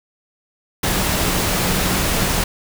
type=tone in noise; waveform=sine; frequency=183.8 Hz; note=F#3; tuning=11 cents flat; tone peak=-27 dBFS; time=0.83-2.44 s; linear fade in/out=5 ms; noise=pink; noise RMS=-19 dBFS; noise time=0.83-2.44 s; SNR=-11 dB; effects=none